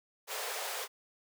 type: high-pass noise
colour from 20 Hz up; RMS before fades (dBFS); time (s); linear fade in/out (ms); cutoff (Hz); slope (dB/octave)
pink; -38; 0.27-0.88; 50; 410; 96
effects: none